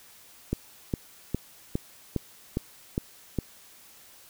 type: click train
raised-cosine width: 3 ms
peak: -13 dBFS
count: 8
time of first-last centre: 0.53-3.387 s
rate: 2.45 Hz
effects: white hiss -53 dBFS RMS until 4.29 s